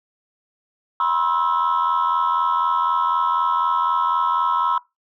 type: tone cluster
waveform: sine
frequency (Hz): 972 / 1056 / 1311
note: B5 / C6 / E6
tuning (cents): -28 / +16 / -10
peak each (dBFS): -20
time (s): 1-4.78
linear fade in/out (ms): 2
effects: noise-tail reverb RT60 0.2 s tail -22 dB re dry + tanh soft clip ceiling -12 dBFS